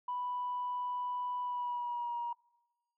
sine tone with pitch glide, 987.8 to 950.3 Hz, B5 to A#5, 0 to +33 cents, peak -33 dBFS, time 0.08-2.33 s, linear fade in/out 5 ms, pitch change -67 cents, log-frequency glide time 1.42-2.17 s, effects noise-tail reverb RT60 1.0 s tail -24 dB re dry + tanh soft clip ceiling -29 dBFS

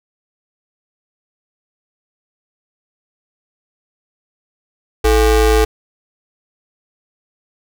square ring-modulated tone, 190.4 Hz, F#3, 50 cents sharp, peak -7 dBFS, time 5.04-5.65 s, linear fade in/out 10 ms, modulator 245 Hz, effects none

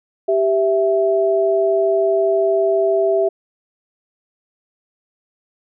sine tone pair together, 391.7 / 659.3 Hz, G4 / E5, -1 / 0 cents, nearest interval major sixth, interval 901 cents, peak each -16 dBFS, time 0.28-3.29 s, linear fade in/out 10 ms, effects none

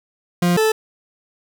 40% pulse tone pair in turn, 175.5 / 437.7 Hz, F3 / A4, +9 / -9 cents, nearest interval octave + major third, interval 1582 cents, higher second, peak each -13 dBFS, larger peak neither, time 0.42-0.57 / 0.57-0.72 s, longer neither, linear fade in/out 5 ms, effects none

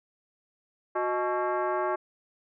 sine tone with frequency modulation, 127.5 Hz, C3, 44 cents flat, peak -25 dBFS, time 0.95-1.96 s, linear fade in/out 10 ms, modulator 493 Hz, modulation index 2.4, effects none

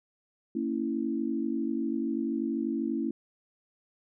sine chord, A# diminished, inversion none, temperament equal with one note detuned, 229.1 / 277.2 / 329.6 Hz, A#3 / C#4 / E4, -30 / 0 / 0 cents, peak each -32 dBFS, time 0.55-3.11 s, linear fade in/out 5 ms, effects none

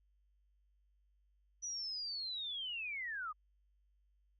sine linear sweep, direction down, 5940 to 1174.7 Hz, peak -39 dBFS, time 1.62-3.33 s, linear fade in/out 20 ms, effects added 50 Hz sine -70 dBFS peak until 4.39 s

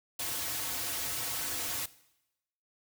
white noise with comb filter, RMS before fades -35 dBFS, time 0.19-1.86 s, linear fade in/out 5 ms, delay 5 ms, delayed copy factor -1, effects noise-tail reverb RT60 0.9 s tail -19 dB re dry

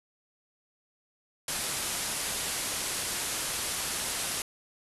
white low-pass noise, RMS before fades -33 dBFS, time 1.48-4.42 s, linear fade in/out 2 ms, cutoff 12000 Hz, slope 96 dB/octave, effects none

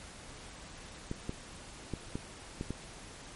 clicks, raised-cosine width 3 ms, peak -22 dBFS, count 6, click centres 1.114 / 1.294 / 1.937 / 2.155 / 2.611 / 2.706 s, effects pink hiss -49 dBFS RMS until 3.35 s + MP3 48 kbps

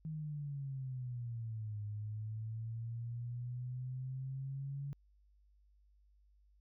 sine exponential two-way sweep, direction down then up, 158.8 to 103.83 to 141.6 Hz, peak -39 dBFS, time 0.05-4.93 s, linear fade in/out 0 ms, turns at 1.82 s, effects added 50 Hz sine -65 dBFS peak until 6.6 s

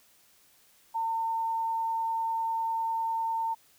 sine tone, 905 Hz, A5, 48 cents sharp, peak -27 dBFS, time 0.94-3.55 s, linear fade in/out 20 ms, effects white hiss -62 dBFS RMS until 3.78 s

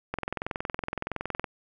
click train, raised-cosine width 0.5 ms, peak -15 dBFS, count 29, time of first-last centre 0.14-1.442 s, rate 21.5 Hz, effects none

